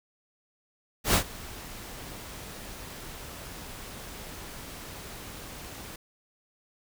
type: noise with ADSR envelope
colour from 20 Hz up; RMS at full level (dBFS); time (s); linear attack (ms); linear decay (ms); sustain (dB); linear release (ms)
pink; -20; 1.04-5.96; 100; 92; -22; 4
effects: none